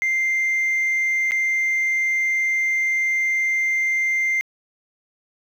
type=tone with dropouts; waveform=sine; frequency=2093 Hz; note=C7; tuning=in tune; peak=-16 dBFS; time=0.02-4.41 s; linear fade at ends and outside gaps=0 ms; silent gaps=1.31-1.319 s; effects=tanh soft clip ceiling -16 dBFS + 8-bit